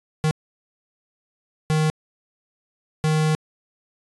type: tone bursts at uneven times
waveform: square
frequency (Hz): 155.56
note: D#3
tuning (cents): 0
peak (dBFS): -18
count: 3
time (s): 0.24-0.31 / 1.7-1.9 / 3.04-3.35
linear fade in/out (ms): 0
effects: resampled to 24000 Hz